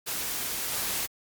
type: noise with level steps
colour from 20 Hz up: white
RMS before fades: -32 / -30 dBFS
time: 0.06-1.07 s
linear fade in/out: 20 ms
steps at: 0.72 s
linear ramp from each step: 2 ms
effects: Opus 48 kbps